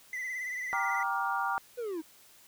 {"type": "tone with vibrato", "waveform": "triangle", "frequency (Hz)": 2006, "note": "B6", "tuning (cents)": 26, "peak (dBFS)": -32, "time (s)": [0.13, 1.03], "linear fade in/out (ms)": 2, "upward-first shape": "triangle", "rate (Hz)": 18, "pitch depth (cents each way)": 63}
{"type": "chord", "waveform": "sine", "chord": "G minor seventh", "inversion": "none", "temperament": "just", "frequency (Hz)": [784, 940.8, 1176, 1411.2], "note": ["G5", "Bb5", "D6", "F6"], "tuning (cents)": [0, 16, 2, 18], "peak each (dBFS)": -34, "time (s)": [0.73, 1.58], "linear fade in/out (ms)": 0}
{"type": "linear sweep", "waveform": "triangle", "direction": "down", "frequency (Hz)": [504, 301], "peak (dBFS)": -31, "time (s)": [1.77, 2.02], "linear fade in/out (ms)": 20}
{"effects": ["white hiss -58 dBFS RMS until 2.47 s"]}